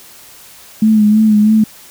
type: tone with vibrato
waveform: sine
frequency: 214.2 Hz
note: A3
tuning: 46 cents flat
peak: -6 dBFS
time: 0.82-1.64 s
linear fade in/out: 5 ms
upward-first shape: sine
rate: 3.1 Hz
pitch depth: 40 cents each way
effects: white hiss -39 dBFS RMS until 1.9 s